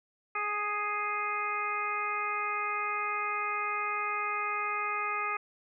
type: harmonic tone with a mistuned harmonic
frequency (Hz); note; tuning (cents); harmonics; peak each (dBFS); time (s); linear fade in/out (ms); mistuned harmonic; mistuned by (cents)
415.3; G#4; 0; 1 / 2 / 3 / 4 / 5 / 6; -43 / -40 / -32 / -43 / -37 / -37; 0.35-5.37; 5; 5; +17
effects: none